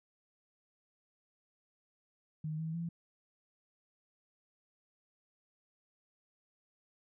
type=tone with pitch steps; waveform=sine; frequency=155.3 / 160.6 / 168.4 Hz; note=D#3 / E3 / E3; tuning=-3 / -45 / +37 cents; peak=-35 dBFS; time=2.44-2.89 s; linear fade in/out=5 ms; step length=150 ms; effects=none